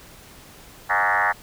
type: tone with frequency modulation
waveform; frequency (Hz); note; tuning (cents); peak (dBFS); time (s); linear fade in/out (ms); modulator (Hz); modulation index
sine; 1318.5; E6; 0; -17; 0.89-1.33; 20; 97.7; 6.2
effects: pink hiss -46 dBFS RMS until 1.42 s